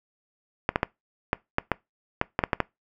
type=clicks; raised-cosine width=0.5 ms; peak=-6 dBFS; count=11; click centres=0.691 / 0.759 / 0.831 / 1.331 / 1.584 / 1.717 / 2.214 / 2.391 / 2.438 / 2.532 / 2.603 s; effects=noise-tail reverb RT60 0.2 s tail -23 dB re dry